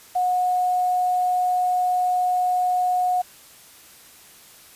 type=tone with quantisation; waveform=sine; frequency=727 Hz; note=F#5; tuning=31 cents flat; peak=-18 dBFS; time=0.15-3.22 s; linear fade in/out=10 ms; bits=7; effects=white hiss -48 dBFS RMS until 4.75 s + resampled to 32000 Hz